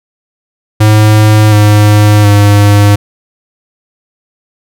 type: tone with pitch steps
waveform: square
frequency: 107.2 / 104.81 / 102.48 Hz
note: A2 / G#2 / G#2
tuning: -45 / +16 / -23 cents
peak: -3 dBFS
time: 0.8-2.96 s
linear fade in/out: 10 ms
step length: 720 ms
effects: none